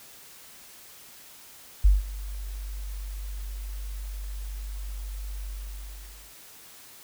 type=tone with ADSR envelope; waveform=sine; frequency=49 Hz; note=G1; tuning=in tune; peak=-12 dBFS; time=1.84-6.35 s; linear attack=12 ms; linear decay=170 ms; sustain=-20 dB; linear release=860 ms; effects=white hiss -49 dBFS RMS until 7.03 s